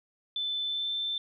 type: tone with pitch glide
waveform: sine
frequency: 3520 to 3549 Hz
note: A7 to A7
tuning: 0 to +14 cents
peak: -29 dBFS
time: 0.36-1.18 s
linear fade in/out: 2 ms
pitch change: +14 cents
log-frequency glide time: 0.65-0.93 s
effects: none